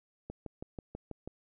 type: click train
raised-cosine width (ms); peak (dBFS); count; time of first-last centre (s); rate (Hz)
2; -27; 7; 0.3-1.276; 6.15
effects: none